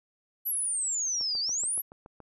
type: exponential two-way sweep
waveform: sine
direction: down then up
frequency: 12000 to 4503 to 12000 Hz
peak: -27 dBFS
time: 0.45-1.82 s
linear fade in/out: 20 ms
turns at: 1.4 s
type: click train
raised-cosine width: 1 ms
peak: -33 dBFS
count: 8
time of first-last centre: 1.21-2.203 s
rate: 7.05 Hz
effects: none